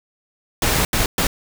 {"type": "noise bursts at uneven times", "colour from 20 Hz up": "pink", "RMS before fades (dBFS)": -18, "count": 3, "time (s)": [[0.62, 0.85], [0.93, 1.06], [1.18, 1.27]], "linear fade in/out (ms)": 2, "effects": []}